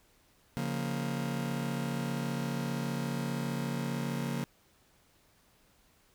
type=chord; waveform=40% pulse; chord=Bb minor; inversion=first; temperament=just; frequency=139.85 / 174.81 / 233.1 Hz; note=Db3 / F3 / Bb3; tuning=+16 / +2 / 0 cents; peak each=-35 / -37 / -35 dBFS; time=0.57-4.44 s; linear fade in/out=0 ms; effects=pink hiss -66 dBFS RMS until 6.14 s